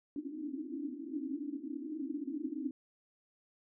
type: band-pass noise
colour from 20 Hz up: white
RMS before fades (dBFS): -40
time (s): 0.16-2.71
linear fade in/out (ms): 2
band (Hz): 260 to 320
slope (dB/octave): 96
effects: none